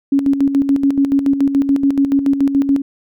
sine tone with tremolo, 277.1 Hz, C#4, 1 cent flat, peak -9 dBFS, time 0.12-2.82 s, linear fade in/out 5 ms, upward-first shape square, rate 7 Hz, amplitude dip 60%, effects none

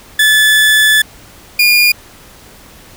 30% pulse tone pair in turn, 1733 / 2424 Hz, A6 / D#7, -27 / -46 cents, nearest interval tritone, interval 581 cents, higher second, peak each -4 dBFS, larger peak neither, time 0.19-1.02 / 1.59-1.92 s, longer first, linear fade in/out 5 ms, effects pink hiss -39 dBFS RMS until 2.96 s

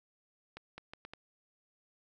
accelerating click train, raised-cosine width 0.3 ms, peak -29 dBFS, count 5, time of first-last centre 0.57-1.135 s, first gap 210 ms, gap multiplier 0.74, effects none

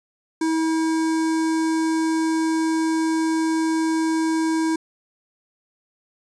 square tone with notch filter, 321.8 Hz, E4, 42 cents flat, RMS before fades -21 dBFS, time 0.41-4.76 s, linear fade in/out 5 ms, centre 3000 Hz, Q 1.2, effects resampled to 22050 Hz

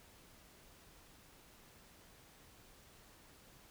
silence, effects pink hiss -62 dBFS RMS until 3.7 s

